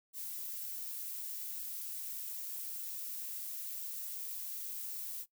violet noise, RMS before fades -42 dBFS, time 0.13-5.26 s, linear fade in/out 50 ms, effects noise-tail reverb RT60 0.1 s tail -18 dB re dry

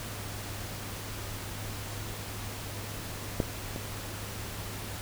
clicks, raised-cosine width 2 ms, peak -12 / -22 dBFS, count 2, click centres 3.402 / 3.761 s, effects added 102 Hz sine -41 dBFS peak until 5.01 s + pink hiss -40 dBFS RMS until 5.01 s

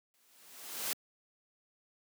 white noise with exponential growth, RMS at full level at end -33 dBFS, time 0.14-0.93 s, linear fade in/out 0 ms, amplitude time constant 170 ms, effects high-pass 200 Hz 12 dB/octave

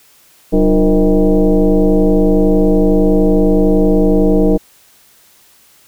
sine tone with frequency modulation, 138.59 Hz, C#3, in tune, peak -7 dBFS, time 0.52-4.58 s, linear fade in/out 20 ms, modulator 164 Hz, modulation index 2.5, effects white hiss -48 dBFS RMS until 5.87 s

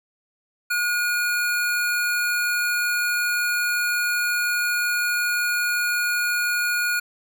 square tone pair together, 1442.5 / 2426 Hz, F#6 / D#7, -44 / -44 cents, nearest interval major sixth, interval 900 cents, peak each -22 / -29 dBFS, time 0.7-7 s, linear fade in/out 10 ms, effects none

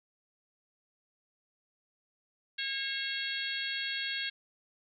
harmonic tone with a mistuned harmonic, 543 Hz, C#5, 36 cents flat, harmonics 3 / 4 / 5 / 6 / 7 / 8, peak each -38 / -41 / -41 / -38 / -42 / -41 dBFS, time 2.58-4.3 s, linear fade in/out 10 ms, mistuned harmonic 6, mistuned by +23 cents, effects none

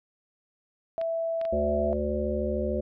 sine tone, 660 Hz, E5, 2 cents sharp, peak -26 dBFS, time 0.98-1.93 s, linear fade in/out 0 ms
clicks, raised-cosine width 0.3 ms, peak -26 dBFS, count 3, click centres 1.014 / 1.414 / 1.452 s
harmonic tone, 73.42 Hz, D2, in tune, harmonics 1 / 3 / 5 / 7 / 8, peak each -32 / -32 / -32 / -32 / -32 dBFS, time 1.52-2.81 s, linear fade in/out 10 ms
effects none

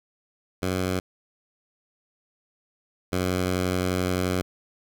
10% pulse tone pair in turn, 92.5 / 91.54 Hz, F#2 / F#2, 0 / -18 cents, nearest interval unison, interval 18 cents, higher first, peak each -16 / -15 dBFS, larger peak second, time 0.62-1 / 3.12-4.42 s, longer second, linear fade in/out 10 ms, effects none

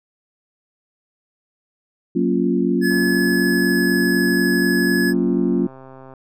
sine chord, Gb major seventh, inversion none, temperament equal, 185 / 233.1 / 277.2 / 349.2 Hz, Gb3 / Bb3 / Db4 / F4, 0 / 0 / 0 / 0 cents, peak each -21 dBFS, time 2.15-5.67 s, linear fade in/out 10 ms
square tone with pitch glide, 1706 to 1695.2 Hz, G#6 to G#6, +46 to +35 cents, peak -21 dBFS, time 2.81-5.14 s, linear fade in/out 50 ms, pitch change -11 cents, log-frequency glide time 3.07-4.46 s
click train, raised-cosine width 1 ms, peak -27 dBFS, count 427, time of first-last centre 2.91-6.137 s, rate 132 Hz
effects none

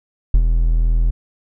triangle tone with ADSR envelope, 41.12 Hz, E1, 4 cents flat, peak -4 dBFS, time 0.34-1.11 s, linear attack 3 ms, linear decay 66 ms, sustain -6 dB, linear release 12 ms, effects none

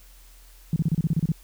sine tone bursts, 160.4 Hz, E3, 47 cents flat, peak -18 dBFS, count 10, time 0.73-1.319 s, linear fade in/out 2 ms, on 31 ms, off 31 ms, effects added 42 Hz sine -48 dBFS peak until 1.43 s + white hiss -55 dBFS RMS until 1.43 s

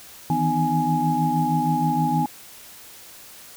sine tone cluster, 157.3 / 163.7 / 249.8 / 307.3 / 834 Hz, D#3 / E3 / B3 / D#4 / G#5, +19 / -12 / +20 / -21 / +7 cents, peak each -26 / -26 / -25 / -29 / -22 dBFS, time 0.3-2.26 s, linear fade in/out 2 ms, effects white hiss -44 dBFS RMS until 3.56 s

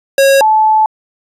square / sine tone pair in turn, 547 / 868.3 Hz, C#5 / A5, -23 / -23 cents, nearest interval minor sixth, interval 800 cents, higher second, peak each -6 dBFS, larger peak neither, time 0.18-0.41 / 0.41-0.86 s, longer second, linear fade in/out 2 ms, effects resampled to 32000 Hz

